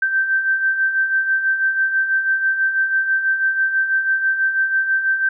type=beating tone pair; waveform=sine; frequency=1554 / 1560.1 Hz; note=G6 / G6; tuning=-16 / -9 cents; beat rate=6.1 Hz; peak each=-24 / -16 dBFS; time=0.02-5.29 s; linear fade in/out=5 ms; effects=none